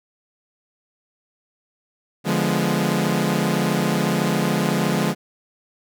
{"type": "chord", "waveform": "sawtooth", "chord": "D diminished seventh", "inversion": "none", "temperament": "equal with one note detuned", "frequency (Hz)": [146.83, 174.61, 208.5, 246.9], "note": ["D3", "F3", "Ab3", "Cb4"], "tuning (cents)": [0, 0, 7, 0], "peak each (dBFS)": [-21, -19, -19, -23], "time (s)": [2.24, 5.15], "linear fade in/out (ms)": 50, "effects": []}